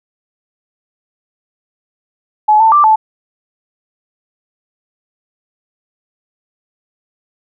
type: tone with pitch steps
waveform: sine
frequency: 852 / 890 / 1177 / 872 Hz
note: G#5 / A5 / D6 / A5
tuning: +44 / +20 / +3 / -16 cents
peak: -5 dBFS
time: 2.48-2.96 s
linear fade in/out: 10 ms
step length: 120 ms
effects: none